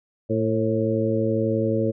harmonic tone with a mistuned harmonic, 111.8 Hz, A2, 28 cents sharp, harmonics 1 / 2 / 3 / 4 / 5, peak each -26 / -26 / -26 / -26 / -26 dBFS, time 0.29-1.92 s, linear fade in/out 20 ms, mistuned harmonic 5, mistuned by -42 cents, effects none

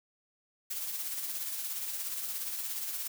blue noise with tremolo, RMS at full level -35 dBFS, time 0.7-3.08 s, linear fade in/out 10 ms, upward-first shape sine, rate 17 Hz, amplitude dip 40%, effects none

